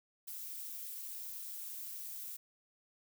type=noise with amplitude modulation; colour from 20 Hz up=violet; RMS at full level=-42 dBFS; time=0.27-2.37 s; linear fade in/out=10 ms; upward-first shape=sine; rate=213 Hz; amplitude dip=60%; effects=none